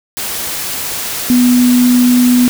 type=tone in noise; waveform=sine; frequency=246.9 Hz; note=B3; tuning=in tune; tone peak=-6 dBFS; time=1.3-2.48 s; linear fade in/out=0 ms; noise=white; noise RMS=-20 dBFS; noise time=0.17-2.49 s; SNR=+11 dB; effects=none